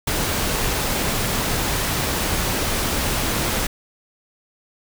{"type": "noise", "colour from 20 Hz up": "pink", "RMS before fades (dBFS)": -22, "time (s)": [0.07, 3.67], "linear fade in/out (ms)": 5, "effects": []}